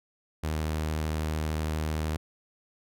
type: tone with vibrato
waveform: sawtooth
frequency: 77.78 Hz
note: D#2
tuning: in tune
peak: -24 dBFS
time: 0.43-2.17 s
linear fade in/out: 10 ms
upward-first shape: sine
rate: 13 Hz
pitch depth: 13 cents each way
effects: none